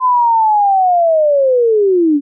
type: linear sweep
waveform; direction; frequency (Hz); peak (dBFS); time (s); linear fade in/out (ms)
sine; down; 1028 to 275.6; -8; 0-2.21; 50
effects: none